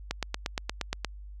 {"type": "click train", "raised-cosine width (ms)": 0.2, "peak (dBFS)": -12, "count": 9, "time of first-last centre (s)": [0.11, 1.047], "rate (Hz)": 8.54, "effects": ["added 50 Hz sine -41 dBFS peak until 1.4 s"]}